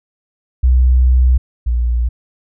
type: tone pair in turn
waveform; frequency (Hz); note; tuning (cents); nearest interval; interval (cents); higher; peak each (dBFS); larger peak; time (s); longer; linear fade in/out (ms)
sine; 63 / 59.46; B1 / A#1; +35 / +35; minor second; 100; first; -7 / -12; first; 0.63-1.38 / 1.66-2.09; first; 10
effects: none